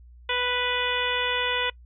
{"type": "harmonic tone", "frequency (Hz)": 493.9, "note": "B4", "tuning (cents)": 0, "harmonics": [1, 2, 3, 4, 5, 6, 7], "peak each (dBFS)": [-31, -31, -31, -31, -31, -31, -31], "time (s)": [0.29, 1.7], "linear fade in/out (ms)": 5, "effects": ["noise-tail reverb RT60 0.1 s tail -25 dB re dry", "added 60 Hz sine -46 dBFS peak until 1.85 s"]}